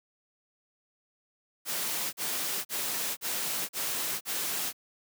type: noise bursts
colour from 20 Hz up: white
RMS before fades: -32 dBFS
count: 6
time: 1.65-4.73 s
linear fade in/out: 50 ms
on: 480 ms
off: 40 ms
effects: high-pass 150 Hz 12 dB/octave